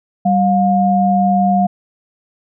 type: tone pair together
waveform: sine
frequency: 193.6 / 711.4 Hz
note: G3 / F5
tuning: -21 / +32 cents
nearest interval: octave + major seventh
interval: 2253 cents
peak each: -13 dBFS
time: 0.25-1.67 s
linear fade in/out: 10 ms
effects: none